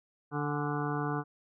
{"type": "harmonic tone with a mistuned harmonic", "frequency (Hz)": 146.83, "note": "D3", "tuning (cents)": 0, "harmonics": [1, 2, 3, 5, 6, 7, 8, 9, 10], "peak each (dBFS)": [-34, -36, -38, -40, -42, -42, -40, -45, -42], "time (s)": [0.31, 1.24], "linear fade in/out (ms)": 50, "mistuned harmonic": 6, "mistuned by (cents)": -52, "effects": []}